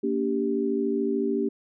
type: chord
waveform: sine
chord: G minor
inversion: first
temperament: equal with one note detuned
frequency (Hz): 233.1 / 286.8 / 392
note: Bb3 / D4 / G4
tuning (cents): 0 / -41 / 0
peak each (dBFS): -28 / -28 / -26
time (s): 0.03-1.49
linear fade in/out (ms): 10
effects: none